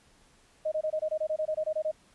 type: tone bursts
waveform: sine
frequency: 622.3 Hz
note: D#5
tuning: in tune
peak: -26 dBFS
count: 14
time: 0.65-1.915 s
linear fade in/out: 10 ms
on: 69 ms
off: 23 ms
effects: pink hiss -62 dBFS RMS until 2.14 s + resampled to 24000 Hz